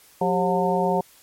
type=harmonic tone with a mistuned harmonic; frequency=180.7 Hz; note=F#3; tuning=41 cents flat; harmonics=1 / 2 / 3 / 4 / 5; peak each=-25 / -25 / -25 / -25 / -25 dBFS; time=0.21-1.01 s; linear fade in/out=5 ms; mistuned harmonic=2; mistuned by=+140 cents; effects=white hiss -53 dBFS RMS until 1.22 s + MP3 64 kbps